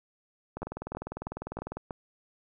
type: two click trains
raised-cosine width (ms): 1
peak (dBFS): -22 / -21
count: 25 / 5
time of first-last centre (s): 0.57-1.77 / 0.63-1.908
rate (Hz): 20 / 3.13
effects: none